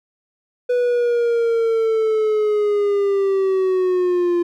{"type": "linear sweep", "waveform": "triangle", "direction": "down", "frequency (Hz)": [493.9, 345.3], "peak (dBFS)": -13, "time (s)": [0.69, 4.43], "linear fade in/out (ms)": 10, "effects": []}